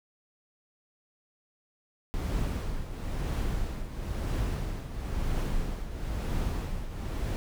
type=noise with tremolo; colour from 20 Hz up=brown; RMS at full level=-28 dBFS; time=2.14-7.36 s; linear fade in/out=0 ms; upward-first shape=triangle; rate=1 Hz; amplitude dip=70%; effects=none